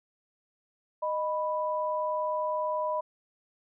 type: tone pair together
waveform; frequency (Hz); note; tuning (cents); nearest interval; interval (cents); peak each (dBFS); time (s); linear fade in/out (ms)
sine; 617.4 / 987.8; D#5 / B5; -14 / 0; minor sixth; 814; -30 / -30; 1.02-3.01; 10
effects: none